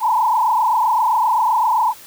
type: tone with frequency modulation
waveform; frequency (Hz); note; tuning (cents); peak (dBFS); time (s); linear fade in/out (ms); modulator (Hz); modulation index
sine; 932.3; A#5; 0; -13; 0-1.94; 50; 27.7; 2.8
effects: white hiss -41 dBFS RMS until 2.06 s